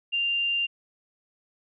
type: tone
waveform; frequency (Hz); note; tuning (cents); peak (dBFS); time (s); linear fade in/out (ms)
sine; 2790; F7; -2; -23; 0.12-0.67; 20
effects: none